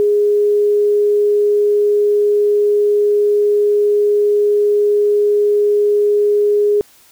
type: tone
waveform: sine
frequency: 413.8 Hz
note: G#4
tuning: 6 cents flat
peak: -10 dBFS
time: 0-6.81 s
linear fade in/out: 0 ms
effects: white hiss -48 dBFS RMS until 7.11 s